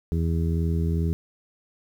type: harmonic tone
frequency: 82.41 Hz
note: E2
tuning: in tune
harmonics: 1 / 2 / 3 / 4 / 5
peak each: -23 / -26 / -35 / -36 / -35 dBFS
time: 0.12-1.13 s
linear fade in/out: 0 ms
effects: 9-bit